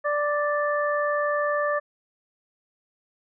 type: harmonic tone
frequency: 587.3 Hz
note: D5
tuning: in tune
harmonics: 1 / 2 / 3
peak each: -24 / -27 / -29 dBFS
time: 0.04-1.8 s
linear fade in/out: 20 ms
effects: none